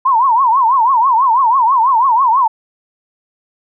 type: tone with vibrato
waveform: sine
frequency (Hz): 987.8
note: B5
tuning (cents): 0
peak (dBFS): -8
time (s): 0.05-2.48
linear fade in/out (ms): 10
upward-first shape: triangle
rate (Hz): 6.1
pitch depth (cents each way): 230
effects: none